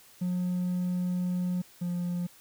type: tone pair in turn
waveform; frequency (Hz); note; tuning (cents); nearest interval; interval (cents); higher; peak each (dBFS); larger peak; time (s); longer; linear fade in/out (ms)
triangle; 180 / 175.89; F#3 / F3; -47 / +13; unison; 40; first; -24 / -26; first; 0.21-1.62 / 1.81-2.27; first; 10
effects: tanh soft clip ceiling -21 dBFS + white hiss -56 dBFS RMS until 2.4 s